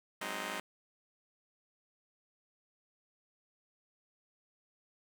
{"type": "chord", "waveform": "5% pulse", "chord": "Ab dominant seventh", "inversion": "third", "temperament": "just", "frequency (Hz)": [186.89, 207.7, 259.6, 311.5], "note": ["Gb3", "Ab3", "C4", "Eb4"], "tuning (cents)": [18, 0, -13, 2], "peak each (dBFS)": -33, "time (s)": [0.21, 0.6], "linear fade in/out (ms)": 5, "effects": []}